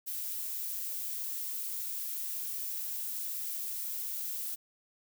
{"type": "noise", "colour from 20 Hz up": "violet", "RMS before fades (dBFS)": -37, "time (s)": [0.06, 4.56], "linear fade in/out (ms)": 20, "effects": []}